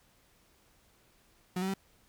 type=tone with pitch steps; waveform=35% pulse; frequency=182 / 189.7 / 193.7 Hz; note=F#3 / F#3 / G3; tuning=-28 / +43 / -20 cents; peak=-29 dBFS; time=1.56-1.74 s; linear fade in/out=5 ms; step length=60 ms; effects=pink hiss -66 dBFS RMS until 2.08 s